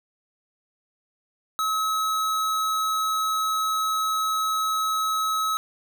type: tone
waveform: square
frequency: 1285 Hz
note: E6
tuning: 45 cents flat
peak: -23 dBFS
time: 1.59-5.57 s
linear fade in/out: 0 ms
effects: none